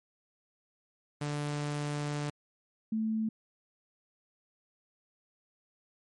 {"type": "tone pair in turn", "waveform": ["sawtooth", "sine"], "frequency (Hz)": [146.83, 220], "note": ["D3", "A3"], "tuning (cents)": [0, 0], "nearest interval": "perfect fifth", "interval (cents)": 700, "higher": "second", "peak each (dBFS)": -28, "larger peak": "neither", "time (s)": [[1.21, 2.3], [2.92, 3.29]], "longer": "first", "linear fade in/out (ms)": 5, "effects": ["MP3 48 kbps"]}